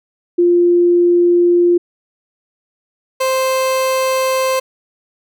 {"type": "tone pair in turn", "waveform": ["sine", "30% pulse"], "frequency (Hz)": [349.2, 523.2], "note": ["F4", "C5"], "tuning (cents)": [0, 0], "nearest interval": "perfect fifth", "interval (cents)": 700, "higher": "second", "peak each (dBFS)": [-8, -11], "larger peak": "first", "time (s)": [[0.38, 1.78], [3.2, 4.6]], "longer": "neither", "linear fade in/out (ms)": 10, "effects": []}